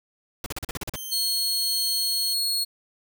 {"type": "noise bursts", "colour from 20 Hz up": "pink", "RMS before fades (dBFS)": -31, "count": 9, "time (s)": [0.44, 0.958], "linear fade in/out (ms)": 2, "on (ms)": 22, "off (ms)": 40}
{"type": "tone with tremolo", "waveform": "5% pulse", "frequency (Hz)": 3136, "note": "G7", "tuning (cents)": 0, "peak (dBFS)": -24, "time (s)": [0.95, 2.34], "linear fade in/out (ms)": 10, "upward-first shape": "sine", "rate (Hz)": 1.4, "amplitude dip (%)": 40}
{"type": "tone", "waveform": "sawtooth", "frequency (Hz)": 4324, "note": "C#8", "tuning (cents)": -44, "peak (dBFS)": -20, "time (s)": [1.11, 2.65], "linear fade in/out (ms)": 20}
{"effects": []}